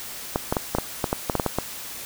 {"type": "clicks", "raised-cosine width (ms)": 1, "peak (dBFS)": -7, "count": 12, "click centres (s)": [0.359, 0.525, 0.568, 0.75, 0.785, 1.042, 1.129, 1.298, 1.353, 1.398, 1.463, 1.586], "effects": ["white hiss -36 dBFS RMS until 2.05 s"]}